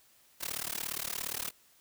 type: noise with amplitude modulation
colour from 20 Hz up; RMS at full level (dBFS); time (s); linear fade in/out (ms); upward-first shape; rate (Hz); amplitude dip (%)
white; -33; 0.4-1.51; 20; sine; 37.2; 100
effects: white hiss -64 dBFS RMS until 1.8 s